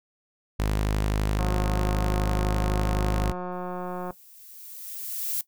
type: tone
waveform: sawtooth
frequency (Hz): 51.91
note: G#1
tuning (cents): 0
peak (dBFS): -19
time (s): 0.59-3.32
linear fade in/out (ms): 10
type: click train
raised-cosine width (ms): 1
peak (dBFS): -20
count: 490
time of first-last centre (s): 1.39-4.107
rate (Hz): 180
type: noise with exponential growth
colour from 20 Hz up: violet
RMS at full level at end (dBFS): -27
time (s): 3.52-5.41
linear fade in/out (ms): 2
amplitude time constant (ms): 410
effects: noise-tail reverb RT60 0.1 s tail -17 dB re dry